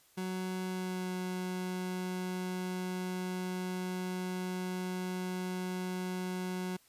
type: tone with pitch glide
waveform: 30% pulse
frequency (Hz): 185.3 to 183.28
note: F#3 to F#3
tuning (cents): +3 to -16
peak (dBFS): -32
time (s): 0.17-6.77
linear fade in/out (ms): 10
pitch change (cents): -19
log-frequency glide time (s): 0.67-1.13
effects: white hiss -65 dBFS RMS until 6.88 s + resampled to 32000 Hz